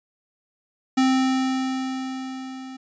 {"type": "tone with level ramp", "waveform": "square", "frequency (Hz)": 261.6, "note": "C4", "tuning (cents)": 0, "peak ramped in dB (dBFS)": [-16, -36], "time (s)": [0.97, 2.77], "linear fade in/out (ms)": 10, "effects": ["resampled to 16000 Hz"]}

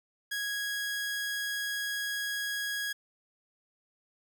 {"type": "tone", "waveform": "sawtooth", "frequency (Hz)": 1655, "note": "G#6", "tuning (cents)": -6, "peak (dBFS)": -28, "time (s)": [0.31, 2.93], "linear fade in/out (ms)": 10, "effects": []}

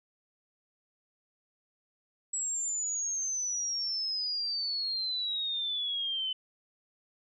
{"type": "exponential sweep", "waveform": "sine", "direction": "down", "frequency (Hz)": [7800, 3027], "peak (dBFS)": -30, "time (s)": [2.33, 6.33], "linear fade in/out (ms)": 5, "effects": []}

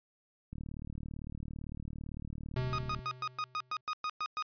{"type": "click train", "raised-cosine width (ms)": 5, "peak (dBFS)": -30, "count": 94, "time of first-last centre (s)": [0.53, 2.99], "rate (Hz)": 37.8}
{"type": "tone with exponential decay", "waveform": "square", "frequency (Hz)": 127.1, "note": "C3", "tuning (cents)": -50, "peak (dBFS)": -31, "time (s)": [2.56, 3.81], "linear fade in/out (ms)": 5, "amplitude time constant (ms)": 270}
{"type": "tone bursts", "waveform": "40% pulse", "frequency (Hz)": 1244.5, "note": "D#6", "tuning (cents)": 0, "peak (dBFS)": -32, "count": 11, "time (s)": [2.73, 4.424], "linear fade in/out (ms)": 0, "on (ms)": 54, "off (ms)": 110}
{"effects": ["resampled to 11025 Hz"]}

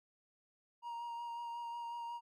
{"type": "tone with vibrato", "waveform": "triangle", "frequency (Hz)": 941, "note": "A#5", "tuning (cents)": 16, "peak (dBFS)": -39, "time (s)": [0.82, 2.21], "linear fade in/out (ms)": 50, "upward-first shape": "sine", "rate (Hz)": 5.5, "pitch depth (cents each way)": 16, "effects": []}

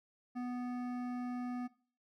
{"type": "tone with hard clipping", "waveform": "sine", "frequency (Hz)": 246.9, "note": "B3", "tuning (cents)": 0, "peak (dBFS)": -39, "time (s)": [0.35, 1.68], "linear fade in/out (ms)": 20, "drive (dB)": 13, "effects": ["noise-tail reverb RT60 0.4 s tail -18 dB re dry"]}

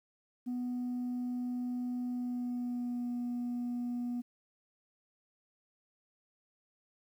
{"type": "tone with pitch glide", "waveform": "sine", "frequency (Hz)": [246.9, 242.8], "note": ["B3", "B3"], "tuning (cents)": [0, -29], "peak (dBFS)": -31, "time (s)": [0.46, 4.22], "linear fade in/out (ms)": 20, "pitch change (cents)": -29, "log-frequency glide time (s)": [2.07, 3.08], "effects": ["tanh soft clip ceiling -32 dBFS", "11-bit"]}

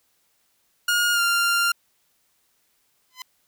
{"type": "tone with pitch glide", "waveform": "sawtooth", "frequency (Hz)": [1429, 1393.1], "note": ["F6", "F6"], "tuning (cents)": [39, -5], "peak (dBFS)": -15, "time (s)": [0.88, 1.72], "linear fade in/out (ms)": 5, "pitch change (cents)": -44, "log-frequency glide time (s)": [1.13, 1.2]}
{"type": "tone with exponential growth", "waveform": "10% pulse", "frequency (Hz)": 1017, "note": "C6", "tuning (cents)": -50, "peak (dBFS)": -22, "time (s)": [3.1, 3.22], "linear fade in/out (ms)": 2, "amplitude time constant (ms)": 24}
{"effects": ["white hiss -67 dBFS RMS until 3.47 s"]}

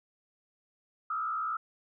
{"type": "tone with frequency modulation", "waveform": "sine", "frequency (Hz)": 1292, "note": "E6", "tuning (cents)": -35, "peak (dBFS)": -30, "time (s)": [1.1, 1.57], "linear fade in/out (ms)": 5, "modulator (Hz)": 60.2, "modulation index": 1.2, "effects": []}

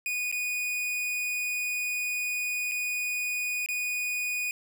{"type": "tone with dropouts", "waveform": "45% pulse", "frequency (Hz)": 2470, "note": "D#7", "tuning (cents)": -13, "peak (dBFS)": -28, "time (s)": [0.06, 4.51], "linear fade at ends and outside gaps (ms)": 1, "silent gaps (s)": [[0.315, 0.325], [2.714, 2.718], [3.661, 3.687]], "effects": []}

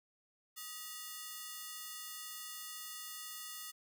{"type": "ring-modulated tone", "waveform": "5% pulse", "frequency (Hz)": 1588, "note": "G6", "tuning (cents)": 22, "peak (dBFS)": -30, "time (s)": [0.56, 3.72], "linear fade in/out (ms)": 20, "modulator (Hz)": 333, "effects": []}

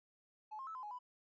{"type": "tone with pitch steps", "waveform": "triangle", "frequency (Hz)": [858, 1066, 1308, 1024, 837, 994], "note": ["A5", "C6", "E6", "C6", "G#5", "B5"], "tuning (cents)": [-44, 32, -14, -38, 13, 11], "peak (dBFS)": -40, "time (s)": [0.51, 0.99], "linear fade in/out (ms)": 20, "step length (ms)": 80, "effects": ["tanh soft clip ceiling -42 dBFS", "resampled to 16000 Hz"]}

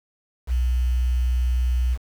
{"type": "tone with quantisation", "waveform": "sine", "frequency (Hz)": 61.74, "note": "B1", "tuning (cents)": 0, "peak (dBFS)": -18, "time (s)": [0.47, 1.98], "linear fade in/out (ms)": 50, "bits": 7, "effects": []}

